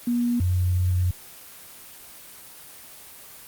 sine tone pair in turn, 240 / 90.34 Hz, B3 / F#2, -49 / -41 cents, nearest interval octave + perfect fourth, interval 1692 cents, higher first, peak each -20 / -19 dBFS, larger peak second, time 0.07-0.4 / 0.4-1.11 s, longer second, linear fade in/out 5 ms, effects white hiss -44 dBFS RMS until 3.47 s + Opus 24 kbps

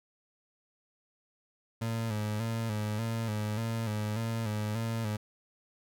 30% pulse tone with vibrato, 110 Hz, A2, in tune, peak -28 dBFS, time 1.81-5.17 s, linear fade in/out 10 ms, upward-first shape square, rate 1.7 Hz, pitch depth 61 cents each way, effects none

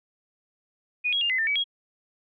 sine tone with pitch steps, 2468 / 3305 / 2809 / 2036 / 1797 / 2281 / 3294 Hz, D#7 / G#7 / F7 / C7 / A6 / C#7 / G#7, -15 / -9 / +9 / -48 / +36 / +49 / -15 cents, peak -22 dBFS, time 1.04-1.642 s, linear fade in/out 20 ms, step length 86 ms, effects none

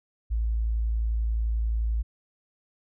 sine tone, 55.7 Hz, A1, 22 cents sharp, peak -23 dBFS, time 0.3-2.03 s, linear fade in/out 20 ms, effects none

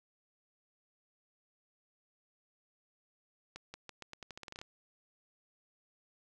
accelerating click train, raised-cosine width 0.2 ms, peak -28 dBFS, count 14, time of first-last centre 3.56-4.615 s, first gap 180 ms, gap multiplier 0.85, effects none

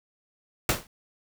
pink noise with exponential decay, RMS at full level -19 dBFS, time 0.69-0.87 s, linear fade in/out 2 ms, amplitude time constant 39 ms, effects none

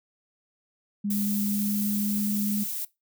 sine tone with pitch glide, 204.5 to 206.4 Hz, G#3 to G#3, -26 to -10 cents, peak -25 dBFS, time 1.04-2.64 s, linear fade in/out 10 ms, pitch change +16 cents, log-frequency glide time 1.3-1.89 s
violet noise, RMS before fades -32 dBFS, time 1.1-2.85 s, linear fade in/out 5 ms
effects noise-tail reverb RT60 0.2 s tail -20 dB re dry

